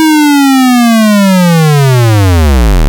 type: linear sweep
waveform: square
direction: down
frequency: 320.2 to 33.13 Hz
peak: -4 dBFS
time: 0-2.88 s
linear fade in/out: 0 ms
effects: none